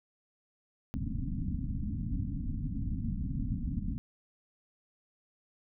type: low-pass noise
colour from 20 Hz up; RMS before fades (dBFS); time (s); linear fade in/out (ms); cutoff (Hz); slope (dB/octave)
pink; -34; 0.94-3.98; 0; 280; 96
effects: none